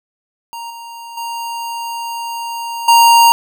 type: tone with level steps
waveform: square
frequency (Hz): 932.3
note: A#5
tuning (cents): 0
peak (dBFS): -26 / -30 / -22 / -6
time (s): 0.53-3.32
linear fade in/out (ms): 0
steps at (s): 0.7 / 1.17 / 2.88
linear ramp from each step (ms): 5
effects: none